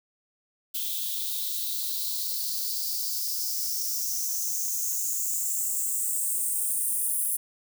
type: noise with high-pass filter sweep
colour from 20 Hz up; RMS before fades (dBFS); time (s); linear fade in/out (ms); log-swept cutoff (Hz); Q
violet; -29; 0.74-7.37; 10; 3300 to 10000; 5.4
effects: none